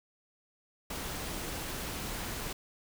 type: noise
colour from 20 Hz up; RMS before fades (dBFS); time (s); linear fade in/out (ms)
pink; -38; 0.9-2.53; 5
effects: none